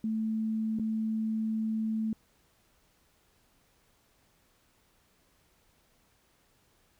sine tone with dropouts, 220 Hz, A3, in tune, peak -28 dBFS, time 0.04-2.13 s, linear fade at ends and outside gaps 2 ms, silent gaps 0.788-0.796 s, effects pink hiss -68 dBFS RMS until 6.99 s

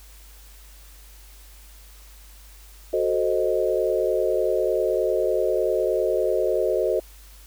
sine chord, F# diminished seventh, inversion none, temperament equal, 370 / 440 / 523.3 / 622.3 Hz, F#4 / A4 / C5 / Eb5, 0 / 0 / 0 / 0 cents, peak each -25 dBFS, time 2.93-7 s, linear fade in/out 5 ms, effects added 50 Hz sine -45 dBFS peak until 7.46 s + white hiss -51 dBFS RMS until 7.46 s

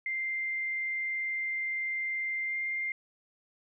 sine tone with pitch glide, 2093 to 2106 Hz, C7 to C7, 0 to +11 cents, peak -30 dBFS, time 0.06-2.92 s, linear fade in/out 2 ms, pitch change +11 cents, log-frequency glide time 2.46-2.54 s, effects none

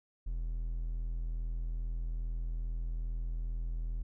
triangle tone, 41.2 Hz, E1, in tune, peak -31 dBFS, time 0.26-4.03 s, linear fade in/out 10 ms, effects none

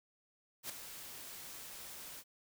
white noise with ADSR envelope, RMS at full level -40 dBFS, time 0.63-2.24 s, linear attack 65 ms, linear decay 6 ms, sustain -9 dB, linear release 54 ms, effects none

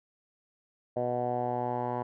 10% pulse tone with low-pass filter sweep, 122.7 Hz, B2, 11 cents flat, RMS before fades -31 dBFS, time 0.96-2.03 s, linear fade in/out 10 ms, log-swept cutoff 640 to 990 Hz, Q 4.6, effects none

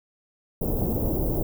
pink band-stop noise, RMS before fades -25 dBFS, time 0.61-1.43 s, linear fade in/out 5 ms, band 600 to 16000 Hz, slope 24 dB/octave, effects none

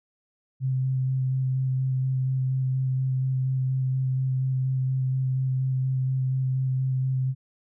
sine tone with vibrato, 130.81 Hz, C3, in tune, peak -22 dBFS, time 0.6-7.35 s, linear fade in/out 50 ms, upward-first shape square, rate 4.2 Hz, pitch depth 10 cents each way, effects none

